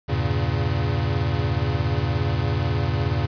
square chord, E diminished seventh, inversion none, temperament equal with one note detuned, 82.41 / 99.77 / 116.54 / 138.59 Hz, E2 / G2 / Bb2 / Db3, 0 / +31 / 0 / 0 cents, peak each -27 dBFS, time 0.08-3.27 s, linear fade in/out 20 ms, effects resampled to 11025 Hz + 8-bit

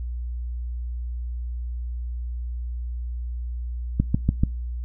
click train, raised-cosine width 5 ms, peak -6 dBFS, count 4, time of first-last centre 4-4.435 s, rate 6.89 Hz, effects noise-tail reverb RT60 0.3 s tail -24 dB re dry + added 60 Hz sine -27 dBFS peak until 4.84 s

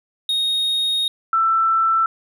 triangle / sine tone pair in turn, 3729 / 1332.2 Hz, A#7 / E6, 0 / +18 cents, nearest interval octave + tritone, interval 1782 cents, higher first, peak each -16 / -14 dBFS, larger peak second, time 0.29-1.08 / 1.33-2.06 s, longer first, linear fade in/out 2 ms, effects none

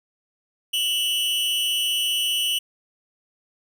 45% pulse tone with amplitude modulation, 2960 Hz, F#7, in tune, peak -17 dBFS, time 0.73-2.59 s, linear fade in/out 10 ms, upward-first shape sine, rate 245 Hz, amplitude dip 75%, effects none

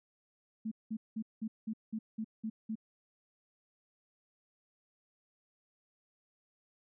sine tone bursts, 220 Hz, A3, in tune, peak -34 dBFS, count 9, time 0.65-2.755 s, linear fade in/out 10 ms, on 65 ms, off 190 ms, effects none

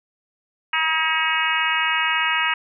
harmonic tone with a mistuned harmonic, 318.1 Hz, D#4, 38 cents sharp, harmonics 3 / 4 / 5 / 6 / 7 / 8 / 9, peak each -26 / -26 / -26 / -26 / -26 / -26 / -26 dBFS, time 0.73-2.54 s, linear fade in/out 5 ms, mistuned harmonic 5, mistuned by +27 cents, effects none

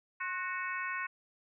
harmonic tone with a mistuned harmonic, 370 Hz, F#4, in tune, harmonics 3 / 4 / 5 / 6 / 7, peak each -39 / -39 / -40 / -42 / -44 dBFS, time 0.2-1.07 s, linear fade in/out 10 ms, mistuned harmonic 3, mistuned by -54 cents, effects none

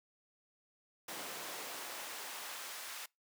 pink noise with high-pass filter sweep, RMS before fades -45 dBFS, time 1.08-3.06 s, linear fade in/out 5 ms, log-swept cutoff 320 to 1200 Hz, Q 0.7, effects noise-tail reverb RT60 0.2 s tail -25 dB re dry

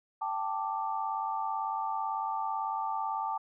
sine chord, G suspended second, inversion none, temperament just, 784 / 882 / 1176 Hz, G5 / A5 / D6, 0 / +4 / +2 cents, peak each -36 / -33 / -36 dBFS, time 0.21-3.38 s, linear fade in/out 10 ms, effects none

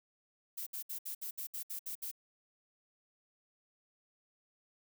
violet noise bursts, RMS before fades -41 dBFS, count 10, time 0.57-2.115 s, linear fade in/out 10 ms, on 96 ms, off 65 ms, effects none

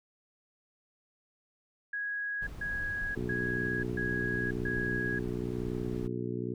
sine tone bursts, 1658 Hz, G#6, 3 cents flat, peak -32 dBFS, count 5, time 1.93-5.19 s, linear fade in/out 5 ms, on 540 ms, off 140 ms
brown noise, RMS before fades -42 dBFS, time 2.41-6.08 s, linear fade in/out 20 ms
harmonic tone, 61 Hz, B1, 21 cents flat, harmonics 2 / 3 / 4 / 5 / 6 / 7, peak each -38 / -40 / -39 / -41 / -38 / -41 dBFS, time 3.16-6.54 s, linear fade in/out 5 ms
effects none

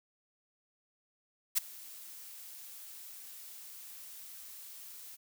blue noise with ADSR envelope, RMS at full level -26 dBFS, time 1.55-5.17 s, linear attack 27 ms, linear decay 11 ms, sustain -23 dB, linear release 28 ms, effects none

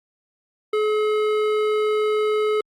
sine tone with hard clipping, 426.7 Hz, G#4, 47 cents sharp, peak -20 dBFS, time 0.73-2.61 s, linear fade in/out 5 ms, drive 13 dB, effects Opus 48 kbps

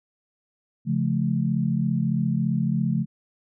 sine chord, Db augmented, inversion none, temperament just, 138.59 / 173.24 / 216.5 Hz, Db3 / F3 / A3, 0 / -14 / -28 cents, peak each -25 dBFS, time 0.85-3.06 s, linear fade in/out 50 ms, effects none

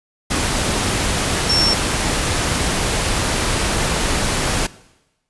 sine tone in noise, 5440 Hz, F8, 46 cents flat, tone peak -14 dBFS, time 1.49-1.74 s, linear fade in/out 10 ms, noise pink, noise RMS -19 dBFS, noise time 0.3-4.67 s, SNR +2 dB, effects noise-tail reverb RT60 1.0 s tail -20 dB re dry + resampled to 24000 Hz

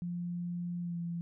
sine tone with pitch glide, 174.61 to 170.62 Hz, F3 to F3, 0 to -40 cents, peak -34 dBFS, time 0.02-1.21 s, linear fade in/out 0 ms, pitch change -40 cents, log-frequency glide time 0.81-0.98 s, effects none

